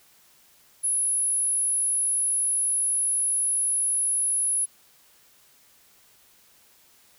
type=tone; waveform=sine; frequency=10548 Hz; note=E9; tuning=in tune; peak=-20 dBFS; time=0.83-4.66 s; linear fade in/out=20 ms; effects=tanh soft clip ceiling -19 dBFS + white hiss -58 dBFS RMS until 7.18 s